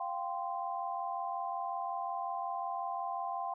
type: chord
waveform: sine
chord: F suspended second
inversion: none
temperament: equal with one note detuned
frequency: 698.5 / 784 / 1040.5 Hz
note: F5 / G5 / C6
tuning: 0 / 0 / -10 cents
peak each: -39 / -38 / -39 dBFS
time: 0-3.54 s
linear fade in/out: 5 ms
effects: none